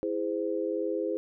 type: chord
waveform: sine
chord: E augmented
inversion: none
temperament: just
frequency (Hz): 329.6 / 412 / 515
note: E4 / G#4 / B#4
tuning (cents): 0 / -14 / -28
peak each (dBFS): -32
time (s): 0.03-1.17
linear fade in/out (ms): 0
effects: none